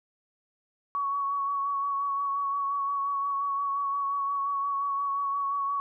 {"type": "tone with vibrato", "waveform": "sine", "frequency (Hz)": 1119, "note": "C#6", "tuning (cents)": 16, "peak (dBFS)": -26, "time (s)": [0.95, 5.8], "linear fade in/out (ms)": 0, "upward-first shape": "sine", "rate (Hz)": 5.7, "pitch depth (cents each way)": 22, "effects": []}